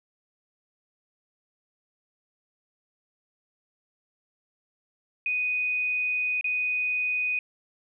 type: tone with dropouts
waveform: sine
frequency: 2489 Hz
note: D#7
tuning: in tune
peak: -24 dBFS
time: 5.26-7.39 s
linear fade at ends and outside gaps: 2 ms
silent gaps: 6.411-6.443 s
effects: none